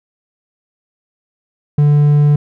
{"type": "tone", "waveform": "triangle", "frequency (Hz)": 146.8, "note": "D3", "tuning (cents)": 0, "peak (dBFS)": -5, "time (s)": [1.78, 2.36], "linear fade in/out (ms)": 5, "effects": []}